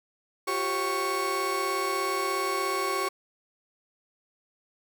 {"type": "tone cluster", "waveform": "35% pulse", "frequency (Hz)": [354.5, 391.4, 538, 1110], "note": ["F4", "G4", "C5", "C#6"], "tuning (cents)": [26, -3, 48, 2], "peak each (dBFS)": [-34, -30, -36, -27], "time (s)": [0.47, 3.09], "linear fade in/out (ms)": 10, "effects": []}